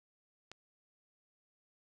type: click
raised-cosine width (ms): 0.2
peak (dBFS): -30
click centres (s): 0.516
effects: none